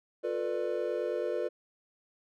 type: chord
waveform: triangle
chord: B half-diminished seventh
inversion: second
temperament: just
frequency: 355.6 / 444.5 / 493.9 / 592.7 Hz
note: F4 / A4 / B4 / D5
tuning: +31 / +18 / 0 / +16 cents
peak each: -34 / -34 / -32 / -34 dBFS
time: 0.23-1.49 s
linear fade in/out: 20 ms
effects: none